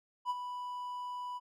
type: tone with ADSR envelope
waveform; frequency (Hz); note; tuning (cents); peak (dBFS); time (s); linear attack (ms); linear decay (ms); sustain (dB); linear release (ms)
triangle; 987.8; B5; 0; -27; 0.25-1.4; 50; 33; -9; 33
effects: none